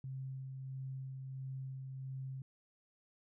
sine tone with tremolo, 132.7 Hz, C3, 25 cents sharp, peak -40 dBFS, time 0.04-2.42 s, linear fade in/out 2 ms, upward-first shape sine, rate 1.5 Hz, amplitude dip 30%, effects none

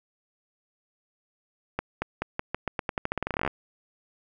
accelerating click train, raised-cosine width 0.5 ms, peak -12 dBFS, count 23, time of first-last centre 1.79-3.477 s, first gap 230 ms, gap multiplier 0.87, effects none

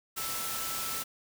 sine tone in noise, 1324 Hz, E6, 7 cents sharp, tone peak -41 dBFS, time 0.16-1.04 s, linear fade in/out 20 ms, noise white, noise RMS -35 dBFS, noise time 0.16-1.04 s, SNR -9 dB, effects none

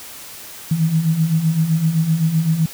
sine beating tone pair, 155.56 / 163.36 Hz, D#3 / E3, 0 / -15 cents, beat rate 7.8 Hz, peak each -21 / -15 dBFS, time 0.71-2.66 s, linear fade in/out 5 ms, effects white hiss -36 dBFS RMS until 2.73 s

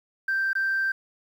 sine tone with dropouts, 1568 Hz, G6, in tune, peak -21 dBFS, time 0.28-0.92 s, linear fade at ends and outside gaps 5 ms, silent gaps 0.532-0.552 s, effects tanh soft clip ceiling -19 dBFS + 9-bit

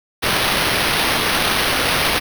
blue noise with sample-and-hold, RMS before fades -18 dBFS, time 0.22-2.2 s, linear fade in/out 20 ms, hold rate 7350 Hz, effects none

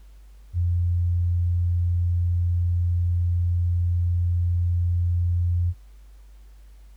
sine tone, 87.31 Hz, F2, in tune, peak -19 dBFS, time 0.53-5.74 s, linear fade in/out 50 ms, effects added 50 Hz sine -44 dBFS peak until 6.96 s + pink hiss -63 dBFS RMS until 6.96 s

